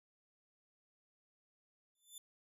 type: tone with exponential growth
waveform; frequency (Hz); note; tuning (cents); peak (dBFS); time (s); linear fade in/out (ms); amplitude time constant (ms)
10% pulse; 3520; A7; 0; -38; 1.95-2.18; 2; 48
effects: resampled to 32000 Hz